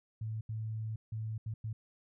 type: tone bursts at uneven times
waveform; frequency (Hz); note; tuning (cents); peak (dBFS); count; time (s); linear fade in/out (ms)
sine; 110; A2; 0; -35; 5; 0.21-0.41 / 0.49-0.96 / 1.12-1.38 / 1.46-1.54 / 1.64-1.73; 5
effects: none